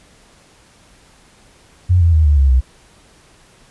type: tone with pitch steps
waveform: sine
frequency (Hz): 90.3 / 84.25 / 78.61 / 73.35 / 68.43 / 63.85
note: F#2 / E2 / D#2 / D2 / C#2 / C2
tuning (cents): -42 / +38 / +18 / -2 / -22 / -42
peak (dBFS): -8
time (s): 1.89-2.61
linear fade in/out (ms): 20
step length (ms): 120
effects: pink hiss -49 dBFS RMS until 3.7 s + resampled to 24000 Hz